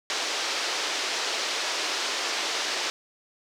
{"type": "band-pass noise", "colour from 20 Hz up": "white", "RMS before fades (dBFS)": -29, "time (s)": [0.1, 2.9], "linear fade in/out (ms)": 0, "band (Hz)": [330, 5700], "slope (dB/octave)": 24, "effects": []}